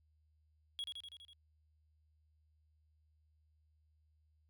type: tone with echo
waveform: triangle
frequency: 3322 Hz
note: G#7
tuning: in tune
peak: -37 dBFS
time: 0.79-0.84 s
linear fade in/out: 0 ms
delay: 82 ms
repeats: 6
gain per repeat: -3 dB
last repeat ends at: 1.332 s
effects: added 77 Hz sine -70 dBFS peak until 4.49 s